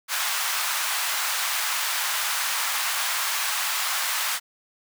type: high-pass noise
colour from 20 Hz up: pink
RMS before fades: -26 dBFS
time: 0.08-4.4 s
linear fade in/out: 50 ms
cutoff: 940 Hz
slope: 24 dB/octave
effects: none